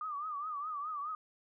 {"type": "tone with vibrato", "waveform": "sine", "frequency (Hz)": 1200, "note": "D6", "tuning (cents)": 37, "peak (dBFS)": -36, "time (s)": [0.01, 1.15], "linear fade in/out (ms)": 2, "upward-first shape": "triangle", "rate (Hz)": 4.8, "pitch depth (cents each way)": 130, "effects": []}